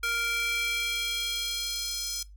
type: tone with high-pass filter sweep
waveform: square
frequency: 466.2 Hz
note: A#4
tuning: in tune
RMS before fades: -31 dBFS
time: 0.03-2.23 s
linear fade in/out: 5 ms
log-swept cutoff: 1700 to 5300 Hz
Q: 2.3
effects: noise-tail reverb RT60 0.2 s tail -20 dB re dry + added 50 Hz sine -46 dBFS peak until 2.36 s